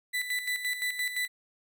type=tone with tremolo; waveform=35% pulse; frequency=1987 Hz; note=B6; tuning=10 cents sharp; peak=-26 dBFS; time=0.13-1.28 s; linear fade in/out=20 ms; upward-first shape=square; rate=5.8 Hz; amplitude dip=60%; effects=none